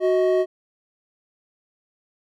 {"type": "tone pair together", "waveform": "triangle", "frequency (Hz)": [370, 631.3], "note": ["F#4", "D#5"], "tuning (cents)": [0, 25], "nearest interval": "major sixth", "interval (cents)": 925, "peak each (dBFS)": [-16, -19], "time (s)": [0, 0.46], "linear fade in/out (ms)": 50, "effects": []}